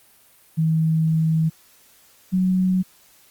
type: tone pair in turn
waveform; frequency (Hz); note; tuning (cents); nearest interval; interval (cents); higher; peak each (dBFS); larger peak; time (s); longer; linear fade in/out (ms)
sine; 160 / 185.2; D#3 / F#3; +49 / +2; minor third; 253; second; -16; neither; 0.57-1.5 / 2.32-2.83; first; 20
effects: white hiss -54 dBFS RMS until 3.3 s + Opus 32 kbps